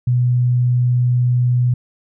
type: tone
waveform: sine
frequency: 123.47 Hz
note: B2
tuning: in tune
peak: -12 dBFS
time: 0.07-1.74 s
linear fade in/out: 5 ms
effects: none